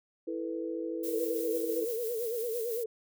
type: chord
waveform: sine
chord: E suspended fourth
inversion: none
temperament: equal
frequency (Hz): 329.6 / 440 / 493.9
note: E4 / A4 / B4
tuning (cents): 0 / 0 / 0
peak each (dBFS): -35 / -39 / -38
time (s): 0.27-1.85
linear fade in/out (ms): 10
type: noise with tremolo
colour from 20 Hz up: violet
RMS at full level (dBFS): -40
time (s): 1.03-2.84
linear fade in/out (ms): 10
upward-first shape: triangle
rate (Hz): 6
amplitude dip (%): 35
type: tone with vibrato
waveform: sine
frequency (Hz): 463.2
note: A#4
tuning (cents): -11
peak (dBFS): -31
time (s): 1.08-2.86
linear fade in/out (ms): 5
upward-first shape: sine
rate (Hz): 8.9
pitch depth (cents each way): 94
effects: none

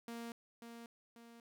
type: tone with echo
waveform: sawtooth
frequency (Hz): 233.1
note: A#3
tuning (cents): 0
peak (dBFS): -40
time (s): 0.08-0.32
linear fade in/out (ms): 2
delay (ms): 540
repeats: 2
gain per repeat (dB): -6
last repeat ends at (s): 1.4
effects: none

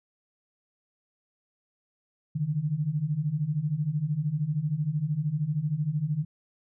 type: beating tone pair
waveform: sine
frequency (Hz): 142.4 / 155.4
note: C#3 / D#3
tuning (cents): +47 / -2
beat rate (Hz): 13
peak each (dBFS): -30 / -27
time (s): 2.35-6.25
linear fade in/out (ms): 10
effects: none

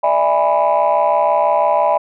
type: chord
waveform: sine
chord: E dominant seventh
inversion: third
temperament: just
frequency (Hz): 593.3 / 659.3 / 824.1 / 988.9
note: D5 / E5 / G#5 / B5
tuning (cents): +18 / 0 / -14 / +2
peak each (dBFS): -16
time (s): 0.03-1.98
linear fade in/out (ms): 10
effects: tanh soft clip ceiling -5 dBFS

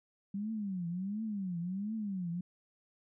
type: tone with vibrato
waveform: sine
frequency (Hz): 194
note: G3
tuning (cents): -18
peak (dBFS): -34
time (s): 0.34-2.41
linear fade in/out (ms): 5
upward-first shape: triangle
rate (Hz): 1.4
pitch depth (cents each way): 260
effects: none

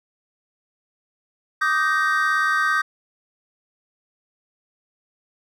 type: chord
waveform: triangle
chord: Eb major seventh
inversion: third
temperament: just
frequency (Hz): 1166.7 / 1244.5 / 1555.6 / 1866.8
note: D6 / Eb6 / G6 / Bb6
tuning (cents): -12 / 0 / -14 / +2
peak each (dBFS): -25 / -21 / -19 / -24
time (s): 1.61-2.82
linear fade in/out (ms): 10
effects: none

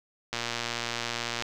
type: click train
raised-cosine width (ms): 0.2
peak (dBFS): -13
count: 130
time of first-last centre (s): 0.33-1.423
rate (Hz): 118
effects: none

